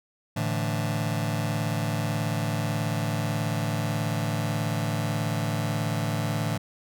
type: chord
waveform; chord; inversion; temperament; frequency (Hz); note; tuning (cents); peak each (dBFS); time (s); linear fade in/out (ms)
sawtooth; A suspended fourth; none; just; 110 / 146.67 / 165; A2 / D3 / E3; 0 / -2 / +2; -24 / -26 / -27; 0.36-6.58; 10
effects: none